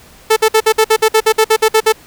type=tone bursts; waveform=sawtooth; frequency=439.2 Hz; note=A4; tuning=3 cents flat; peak=-3 dBFS; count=14; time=0.3-1.925 s; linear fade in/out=10 ms; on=65 ms; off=55 ms; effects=pink hiss -42 dBFS RMS until 2.06 s